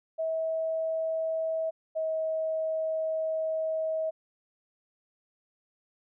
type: tone pair in turn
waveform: sine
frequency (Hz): 645 / 637.6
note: E5 / D#5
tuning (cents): -38 / +42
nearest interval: unison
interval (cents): 20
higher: first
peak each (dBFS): -27 / -27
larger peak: neither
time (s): 0.18-1.71 / 1.95-4.11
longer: second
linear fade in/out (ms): 20
effects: none